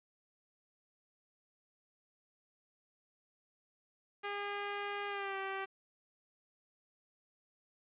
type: tone with pitch glide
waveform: 10% pulse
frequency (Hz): 406.4 to 387.6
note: G#4 to G4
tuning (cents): -38 to -20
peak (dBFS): -29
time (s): 4.23-5.66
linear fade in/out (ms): 20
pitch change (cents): -82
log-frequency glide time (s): 5.08-5.37
effects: resampled to 8000 Hz + 11-bit